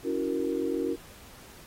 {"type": "chord", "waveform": "sine", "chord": "F# dominant seventh", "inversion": "second", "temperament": "equal with one note detuned", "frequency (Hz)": [281.9, 329.6, 370, 466.2], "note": ["C#4", "E4", "F#4", "A#4"], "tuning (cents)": [29, 0, 0, 0], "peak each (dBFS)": -32, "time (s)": [0.03, 0.97], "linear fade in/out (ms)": 50, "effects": ["pink hiss -51 dBFS RMS until 1.66 s", "AAC 48 kbps"]}